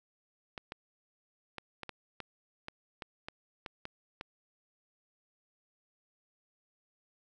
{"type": "clicks", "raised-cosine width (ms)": 0.3, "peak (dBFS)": -24, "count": 12, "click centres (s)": [0.578, 0.721, 1.583, 1.833, 1.893, 2.203, 2.684, 3.022, 3.285, 3.662, 3.854, 4.211], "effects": []}